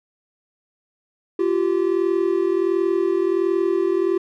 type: tone pair together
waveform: triangle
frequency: 345 / 386.4 Hz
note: F4 / G4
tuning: -21 / -25 cents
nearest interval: major second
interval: 196 cents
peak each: -18 dBFS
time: 1.39-4.18 s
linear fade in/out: 5 ms
effects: none